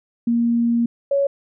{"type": "tone pair in turn", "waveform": "sine", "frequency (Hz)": [234.7, 558.2], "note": ["A#3", "C#5"], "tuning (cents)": [12, 12], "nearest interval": "octave + minor third", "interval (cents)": 1500, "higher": "second", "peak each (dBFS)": -15, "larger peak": "neither", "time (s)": [[0.27, 0.86], [1.11, 1.27]], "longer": "first", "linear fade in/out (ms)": 5, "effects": []}